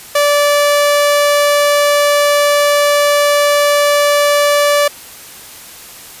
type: tone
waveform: sawtooth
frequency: 581 Hz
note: D5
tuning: 19 cents flat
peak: -5 dBFS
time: 0.15-4.88 s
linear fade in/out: 5 ms
effects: white hiss -34 dBFS RMS until 6.2 s + resampled to 32000 Hz